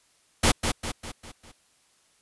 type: noise with echo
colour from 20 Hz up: pink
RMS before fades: -19 dBFS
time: 0.43-0.52 s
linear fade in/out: 10 ms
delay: 200 ms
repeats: 5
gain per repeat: -6 dB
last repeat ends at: 1.52 s
effects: white hiss -64 dBFS RMS until 2.21 s + resampled to 24000 Hz